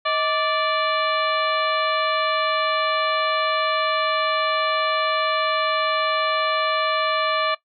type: harmonic tone with a mistuned harmonic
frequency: 585 Hz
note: D5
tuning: 7 cents flat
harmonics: 1 / 2 / 3 / 4 / 5 / 6 / 7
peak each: -25 / -22 / -29 / -30 / -32 / -32 / -33 dBFS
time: 0.05-7.55 s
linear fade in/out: 10 ms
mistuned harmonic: 1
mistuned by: +130 cents
effects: noise-tail reverb RT60 0.1 s tail -18 dB re dry